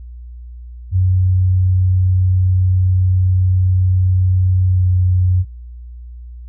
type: tone with pitch glide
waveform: sine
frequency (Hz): 92.5 to 91.33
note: F#2 to F#2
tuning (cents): 0 to -22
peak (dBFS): -10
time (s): 0.91-5.45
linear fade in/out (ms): 50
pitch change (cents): -22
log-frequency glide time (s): 4.68-4.86
effects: added 60 Hz sine -30 dBFS peak until 6.48 s